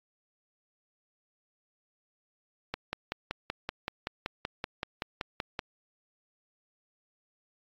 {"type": "click train", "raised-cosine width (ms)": 0.3, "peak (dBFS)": -16, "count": 16, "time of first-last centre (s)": [2.74, 5.592], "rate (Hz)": 5.26, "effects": ["AAC 64 kbps"]}